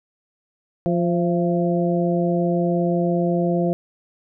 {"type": "harmonic tone with a mistuned harmonic", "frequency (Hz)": 174.61, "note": "F3", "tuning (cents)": 0, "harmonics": [1, 2, 3, 4], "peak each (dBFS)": [-20, -23, -25, -26], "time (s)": [0.86, 3.73], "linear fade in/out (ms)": 0, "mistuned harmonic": 4, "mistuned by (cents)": -48, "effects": []}